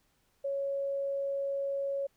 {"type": "tone", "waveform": "sine", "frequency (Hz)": 554.4, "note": "C#5", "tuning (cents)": 0, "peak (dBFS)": -30, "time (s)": [0.44, 2.07], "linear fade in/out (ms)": 10, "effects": ["pink hiss -72 dBFS RMS until 2.16 s"]}